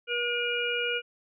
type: harmonic tone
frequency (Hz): 479.6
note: A#4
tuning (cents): +49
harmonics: 1 / 3 / 5 / 6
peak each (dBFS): -32 / -32 / -32 / -32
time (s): 0.07-1.02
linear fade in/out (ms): 50
effects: none